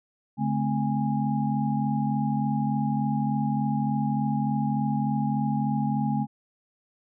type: tone cluster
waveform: sine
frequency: 142.6 / 216 / 259.4 / 822 Hz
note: C#3 / A3 / C4 / G#5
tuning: +49 / -32 / -15 / -18 cents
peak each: -28 / -26 / -31 / -31 dBFS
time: 0.37-6.27 s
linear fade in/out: 50 ms
effects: none